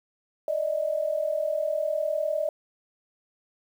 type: tone pair together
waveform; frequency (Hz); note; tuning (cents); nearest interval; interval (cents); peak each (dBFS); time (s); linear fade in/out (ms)
sine; 591 / 630.9; D5 / D#5; +11 / +24; minor second; 113; -27; 0.48-2.49; 2
effects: 9-bit